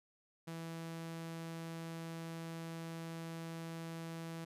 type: tone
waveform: sawtooth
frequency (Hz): 164.81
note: E3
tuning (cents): 0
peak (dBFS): -39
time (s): 0.47-4.45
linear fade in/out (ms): 10
effects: resampled to 32000 Hz